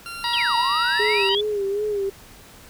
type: tone with pitch glide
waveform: 20% pulse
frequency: 1380 to 1337.6 Hz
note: F6 to E6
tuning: -21 to +25 cents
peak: -27 dBFS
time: 0.06-1.29 s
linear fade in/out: 0 ms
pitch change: -54 cents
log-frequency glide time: 0.37-1 s
type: harmonic tone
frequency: 952 Hz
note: A#5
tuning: 36 cents sharp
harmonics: 1 / 2 / 3 / 4 / 5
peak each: -25 / -30 / -31 / -28 / -29 dBFS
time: 0.24-1.35 s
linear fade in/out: 2 ms
type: exponential two-way sweep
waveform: sine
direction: down then up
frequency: 3528 to 900 to 3528 Hz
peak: -21 dBFS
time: 0.33-1.41 s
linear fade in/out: 5 ms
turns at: 0.56 s
type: tone with vibrato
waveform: sine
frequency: 408 Hz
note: G#4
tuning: 31 cents flat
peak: -21 dBFS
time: 0.99-2.1 s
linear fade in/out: 10 ms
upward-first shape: sine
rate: 2.6 Hz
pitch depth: 73 cents each way
effects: pink hiss -46 dBFS RMS until 2.69 s